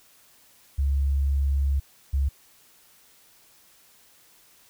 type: tone pair in turn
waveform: sine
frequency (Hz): 69.3 / 68.82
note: C#2 / C#2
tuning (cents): 0 / -12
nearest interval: unison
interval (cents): 12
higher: first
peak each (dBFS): -20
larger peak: neither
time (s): 0.78-1.8 / 2.13-2.29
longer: first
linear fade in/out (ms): 10
effects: white hiss -57 dBFS RMS until 4.69 s